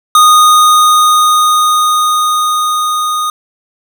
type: tone with level ramp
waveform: square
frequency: 1235 Hz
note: D#6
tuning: 13 cents flat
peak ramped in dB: -3 to -13 dBFS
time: 0.15-3.3 s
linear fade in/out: 2 ms
effects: none